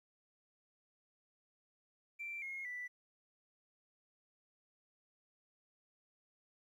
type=tone with pitch steps; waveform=triangle; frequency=2349 / 2154 / 1975.3 Hz; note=D7 / C7 / B6; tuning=0 / +50 / 0 cents; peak=-38 dBFS; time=2.19-2.88 s; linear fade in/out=20 ms; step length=230 ms; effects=tanh soft clip ceiling -39 dBFS + 13-bit